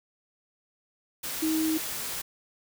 sine tone in noise, 316.5 Hz, D#4, 30 cents sharp, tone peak -24 dBFS, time 1.42-1.78 s, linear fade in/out 10 ms, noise white, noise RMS -34 dBFS, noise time 1.23-2.22 s, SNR +7 dB, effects none

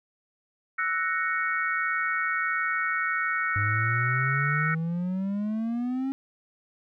sine chord, F# dominant seventh, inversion third, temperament equal, 1318.5 / 1480 / 1864.7 / 2217 Hz, E6 / F#6 / A#6 / C#7, 0 / 0 / 0 / 0 cents, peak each -30 / -29 / -30 / -32 dBFS, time 0.78-4.75 s, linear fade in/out 10 ms
triangle exponential sweep, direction up, 101 to 272.4 Hz, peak -24 dBFS, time 3.56-6.12 s, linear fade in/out 0 ms
effects none

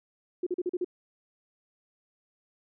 sine tone bursts, 358.7 Hz, F4, 46 cents sharp, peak -26 dBFS, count 6, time 0.43-0.846 s, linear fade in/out 5 ms, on 36 ms, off 40 ms, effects none

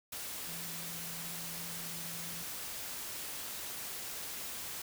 sine tone in noise, 168.5 Hz, E3, 38 cents sharp, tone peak -49 dBFS, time 0.47-2.43 s, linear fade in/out 5 ms, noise white, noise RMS -42 dBFS, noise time 0.12-4.82 s, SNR -10 dB, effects none

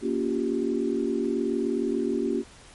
sine chord, G half-diminished seventh, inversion first, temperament just, 235.2 / 282.2 / 352.8 / 392 Hz, Bb3 / Db4 / F4 / G4, +16 / +31 / +18 / 0 cents, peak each -29 dBFS, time 0.01-2.44 s, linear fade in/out 50 ms, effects pink hiss -50 dBFS RMS until 2.74 s + MP3 48 kbps

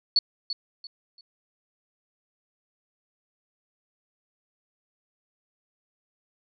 sine tone with echo, 4435 Hz, C#8, in tune, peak -16 dBFS, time 0.16-0.19 s, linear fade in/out 2 ms, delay 340 ms, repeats 3, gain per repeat -11 dB, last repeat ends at 1.21 s, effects none

